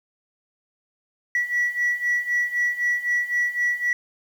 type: beating tone pair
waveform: sine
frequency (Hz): 1942 / 1945.9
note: B6 / B6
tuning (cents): -30 / -26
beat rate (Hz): 3.9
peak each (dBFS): -24 / -21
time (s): 1.35-3.93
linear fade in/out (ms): 2
effects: tanh soft clip ceiling -16 dBFS + 8-bit